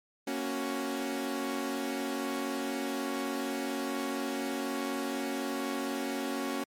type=chord; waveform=sawtooth; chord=F# major; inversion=first; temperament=equal; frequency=233.1 / 277.2 / 370 Hz; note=A#3 / C#4 / F#4; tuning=0 / 0 / 0 cents; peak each=-34 / -30 / -34 dBFS; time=0.27-6.64 s; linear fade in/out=5 ms; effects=MP3 64 kbps